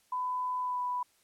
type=tone with pitch glide; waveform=sine; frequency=1002 to 989.9 Hz; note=B5 to B5; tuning=+25 to +4 cents; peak=-30 dBFS; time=0.12-1.03 s; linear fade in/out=5 ms; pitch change=-21 cents; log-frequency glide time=0.6-0.81 s; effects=white hiss -68 dBFS RMS until 1.23 s + low-pass 12000 Hz 12 dB/octave